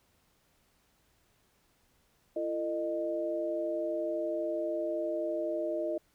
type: tone cluster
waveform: sine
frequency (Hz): 337.6 / 449.8 / 614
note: E4 / A4 / D#5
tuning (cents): +41 / +38 / -23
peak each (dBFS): -35 / -40 / -32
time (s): 2.36-5.98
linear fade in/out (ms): 5
effects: pink hiss -70 dBFS RMS until 6.14 s